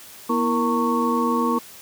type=tone cluster; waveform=sine; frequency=241.2 / 329 / 465.9 / 912 / 1107 Hz; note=B3 / E4 / A#4 / A#5 / C#6; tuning=-41 / -3 / -1 / -38 / -3 cents; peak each=-22 / -28 / -26 / -28 / -23 dBFS; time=0.29-1.59 s; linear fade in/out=10 ms; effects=white hiss -43 dBFS RMS until 1.81 s + high-pass 60 Hz 12 dB/octave

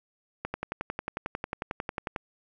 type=click train; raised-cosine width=0.5 ms; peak=-16 dBFS; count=20; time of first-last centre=0.45-2.162 s; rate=11.1 Hz; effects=none

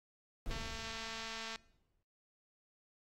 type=noise with exponential decay; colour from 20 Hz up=brown; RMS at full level=-41 dBFS; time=0.46-2.03 s; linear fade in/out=0 ms; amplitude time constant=340 ms
type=click train; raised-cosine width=0.2 ms; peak=-28 dBFS; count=237; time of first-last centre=0.51-1.559 s; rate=225 Hz
effects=noise-tail reverb RT60 0.7 s tail -23 dB re dry + AAC 48 kbps

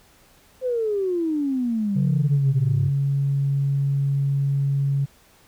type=exponential sweep; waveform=sine; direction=down; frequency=523.3 to 96.5 Hz; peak=-20 dBFS; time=0.61-2.91 s; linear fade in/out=50 ms
type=tone; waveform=sine; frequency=139.2 Hz; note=C#3; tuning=8 cents sharp; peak=-18 dBFS; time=1.95-5.06 s; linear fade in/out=20 ms
effects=tanh soft clip ceiling -12 dBFS + pink hiss -55 dBFS RMS until 5.47 s

